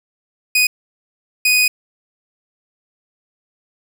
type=tone bursts at uneven times; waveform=sawtooth; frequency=2489 Hz; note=D#7; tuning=in tune; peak=-8 dBFS; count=2; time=0.55-0.67 / 1.45-1.68 s; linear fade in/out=5 ms; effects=none